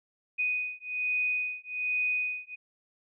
sine beating tone pair, 2489 / 2490.2 Hz, D#7 / D#7, 0 / +1 cents, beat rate 1.2 Hz, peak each -31 dBFS, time 0.38-2.56 s, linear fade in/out 20 ms, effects none

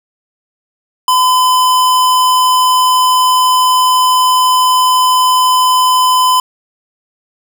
square tone, 1014 Hz, B5, 45 cents sharp, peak -8 dBFS, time 1.08-6.4 s, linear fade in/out 2 ms, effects none

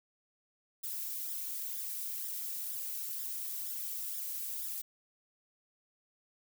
violet noise with flanger, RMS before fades -39 dBFS, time 0.83-4.82 s, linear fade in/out 10 ms, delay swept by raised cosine 0.56 to 2.66 ms, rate 2.1 Hz, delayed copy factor +0.75, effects none

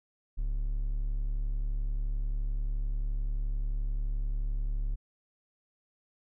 triangle tone, 35.74 Hz, D1, 46 cents flat, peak -26 dBFS, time 0.37-4.96 s, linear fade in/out 20 ms, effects none

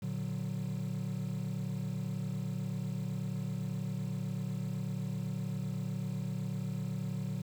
triangle chord, Bb augmented, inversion none, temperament equal, 116.54 / 146.83 / 185 Hz, Bb2 / D3 / F#3, 0 / 0 / 0 cents, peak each -36 / -35 / -35 dBFS, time 0.02-7.42 s, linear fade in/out 10 ms, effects tanh soft clip ceiling -27 dBFS + 9-bit

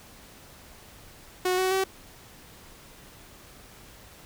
sawtooth tone with pitch steps, 366.5 / 374.2 / 382.1 Hz, F#4 / F#4 / G4, -16 / +20 / -44 cents, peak -19 dBFS, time 1.45-1.84 s, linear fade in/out 5 ms, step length 130 ms, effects pink hiss -50 dBFS RMS until 4.25 s

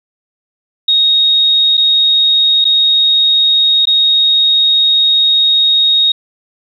sine tone with dropouts, 3745 Hz, A#7, 7 cents sharp, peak -7 dBFS, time 0.88-6.12 s, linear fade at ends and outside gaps 5 ms, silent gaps 1.771-1.776 / 2.644-2.651 / 3.855-3.871 s, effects 8-bit

